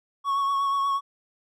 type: tone with vibrato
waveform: triangle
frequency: 1108.7 Hz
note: C#6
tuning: in tune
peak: -20 dBFS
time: 0.24-1.01 s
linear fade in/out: 50 ms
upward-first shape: triangle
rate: 8.3 Hz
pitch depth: 26 cents each way
effects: none